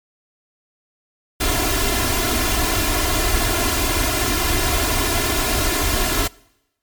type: noise with comb filter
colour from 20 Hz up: pink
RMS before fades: -19 dBFS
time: 1.4-6.28 s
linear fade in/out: 10 ms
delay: 2.9 ms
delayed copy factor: +0.85
effects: noise-tail reverb RT60 0.9 s tail -24 dB re dry + MP3 96 kbps